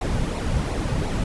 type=noise with flanger; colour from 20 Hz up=brown; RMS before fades=-24 dBFS; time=0.01-1.24 s; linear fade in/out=5 ms; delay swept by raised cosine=0.61 to 3.01 ms; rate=2.8 Hz; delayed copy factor=-0.55; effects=resampled to 24000 Hz